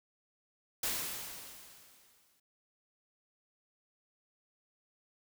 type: noise with exponential decay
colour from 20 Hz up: white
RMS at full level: -33 dBFS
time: 0.83-2.4 s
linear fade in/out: 5 ms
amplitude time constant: 340 ms
effects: none